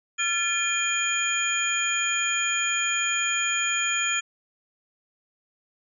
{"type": "tone cluster", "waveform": "sine", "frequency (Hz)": [1370, 1737, 2431, 3198, 6890], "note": ["F6", "A6", "D#7", "G7", "A8"], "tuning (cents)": [-34, -23, -41, 34, -37], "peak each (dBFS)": [-31, -31, -27, -30, -28], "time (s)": [0.18, 4.21], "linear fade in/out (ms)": 20, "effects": []}